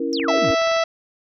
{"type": "chord", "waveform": "sine", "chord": "A# diminished", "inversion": "first", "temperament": "equal", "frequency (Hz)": [277.2, 329.6, 466.2], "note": ["C#4", "E4", "A#4"], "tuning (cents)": [0, 0, 0], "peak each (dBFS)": -25, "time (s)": [0, 0.55], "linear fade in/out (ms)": 5}
{"type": "exponential sweep", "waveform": "sine", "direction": "down", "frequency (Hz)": [5790, 86.9], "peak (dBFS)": -25, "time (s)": [0.13, 0.51], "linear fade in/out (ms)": 0}
{"type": "clicks", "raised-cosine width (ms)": 0.5, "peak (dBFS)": -23, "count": 10, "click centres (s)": [0.198, 0.243, 0.379, 0.447, 0.486, 0.522, 0.617, 0.673, 0.716, 0.765]}
{"type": "harmonic tone", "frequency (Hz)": 659.3, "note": "E5", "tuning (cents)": 0, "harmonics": [1, 2, 3, 4, 5, 6, 7, 8, 9], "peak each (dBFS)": [-18, -24, -28, -30, -32, -34, -35, -36, -37], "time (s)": [0.28, 0.84], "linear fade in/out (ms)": 5}
{"effects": []}